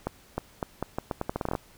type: accelerating click train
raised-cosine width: 1 ms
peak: -14 dBFS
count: 15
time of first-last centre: 0.07-1.552 s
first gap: 310 ms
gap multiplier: 0.8
effects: pink hiss -56 dBFS RMS until 1.77 s